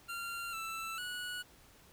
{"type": "tone with pitch steps", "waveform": "25% pulse", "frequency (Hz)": [1384, 1328, 1465], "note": ["F6", "E6", "F#6"], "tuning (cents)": [-16, 12, -18], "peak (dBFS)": -35, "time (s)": [0.08, 1.43], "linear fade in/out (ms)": 20, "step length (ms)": 450, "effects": ["pink hiss -61 dBFS RMS until 1.92 s"]}